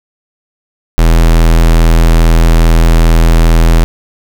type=tone; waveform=square; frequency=41.2 Hz; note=E1; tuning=in tune; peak=-4 dBFS; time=0.98-3.84 s; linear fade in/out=0 ms; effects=none